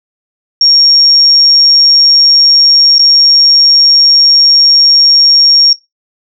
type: tone with dropouts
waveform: sine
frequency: 5550 Hz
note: F8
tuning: 12 cents flat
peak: -3 dBFS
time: 0.61-5.73 s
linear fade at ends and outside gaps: 2 ms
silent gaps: 2.983-2.993 s
effects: noise-tail reverb RT60 0.2 s tail -18 dB re dry